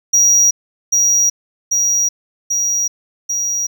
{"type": "tone with echo", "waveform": "triangle", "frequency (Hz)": 5750, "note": "F8", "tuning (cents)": 50, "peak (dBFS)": -7, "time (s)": [0.13, 0.51], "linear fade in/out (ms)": 10, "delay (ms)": 790, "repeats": 4, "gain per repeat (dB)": -2, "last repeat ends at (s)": 3.67, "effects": []}